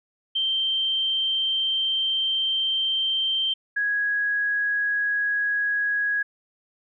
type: tone pair in turn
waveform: sine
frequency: 3136 / 1661.2 Hz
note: G7 / G#6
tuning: 0 / 0 cents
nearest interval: major seventh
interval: 1100 cents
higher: first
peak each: -21 dBFS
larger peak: neither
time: 0.35-3.54 / 3.76-6.23 s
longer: first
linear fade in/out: 10 ms
effects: none